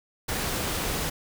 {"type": "noise", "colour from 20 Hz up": "pink", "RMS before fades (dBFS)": -29, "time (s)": [0.28, 1.1], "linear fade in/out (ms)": 10, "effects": []}